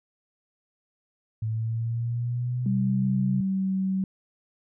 sine linear sweep, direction up, 109.6 to 134.8 Hz, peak -25 dBFS, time 1.42-3.41 s, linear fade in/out 5 ms
sine tone with pitch glide, 196 to 190.31 Hz, G3 to F#3, 0 to +49 cents, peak -23 dBFS, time 2.66-4.04 s, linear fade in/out 2 ms, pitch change -51 cents, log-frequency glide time 2.81-3.74 s
effects none

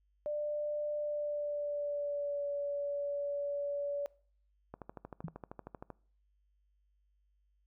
sine tone with pitch glide, 594 to 572.1 Hz, D5 to D5, +20 to -45 cents, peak -33 dBFS, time 0.26-4.06 s, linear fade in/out 0 ms, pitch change -65 cents, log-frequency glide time 0.96-2.47 s
click train, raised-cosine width 1 ms, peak -30 dBFS, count 16, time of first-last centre 4.74-5.903 s, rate 12.9 Hz
sine tone with exponential decay, 162.7 Hz, E3, 22 cents flat, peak -33 dBFS, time 5.24-5.34 s, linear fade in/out 5 ms, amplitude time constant 20 ms
effects noise-tail reverb RT60 0.5 s tail -23 dB re dry + added 50 Hz sine -70 dBFS peak until 7.66 s

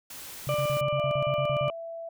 white noise, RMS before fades -42 dBFS, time 0.1-0.81 s, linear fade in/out 5 ms
sine tone bursts, 136.6 Hz, C#3, 25 cents flat, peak -29 dBFS, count 11, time 0.47-1.682 s, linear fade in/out 0 ms, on 72 ms, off 42 ms
harmonic tone, 593 Hz, D5, 17 cents sharp, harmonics 1 / 2 / 4 / 5, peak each -26 / -32 / -38 / -40 dBFS, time 0.49-1.7 s, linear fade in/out 0 ms
sine tone with pitch glide, 659.3 to 665 Hz, E5 to E5, 0 to +15 cents, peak -35 dBFS, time 0.98-2.09 s, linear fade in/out 5 ms, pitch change +15 cents, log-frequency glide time 1.2-1.54 s
effects none

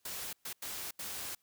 white noise bursts at uneven times, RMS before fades -41 dBFS, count 4, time 0.05-0.33 / 0.45-0.53 / 0.62-0.91 / 0.99-1.35 s, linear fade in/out 5 ms, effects white hiss -75 dBFS RMS until 1.42 s

